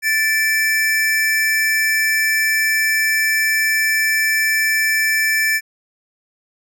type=tone pair together; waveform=square; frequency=1760 / 2323 Hz; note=A6 / D7; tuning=0 / -20 cents; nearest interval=perfect fourth; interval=480 cents; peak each=-17 / -20 dBFS; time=0.02-5.61 s; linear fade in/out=50 ms; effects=none